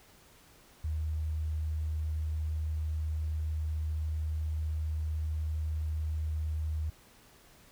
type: tone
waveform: sine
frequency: 77.78 Hz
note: D#2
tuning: in tune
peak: -30 dBFS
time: 0.84-6.9 s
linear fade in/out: 5 ms
effects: pink hiss -59 dBFS RMS until 7.71 s